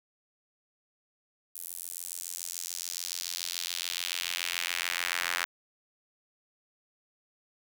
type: tone with high-pass filter sweep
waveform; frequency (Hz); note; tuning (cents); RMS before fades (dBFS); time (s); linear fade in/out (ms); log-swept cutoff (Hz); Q
sawtooth; 87; F2; -6; -35; 1.55-5.45; 0; 11000 to 1600; 1.5
effects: none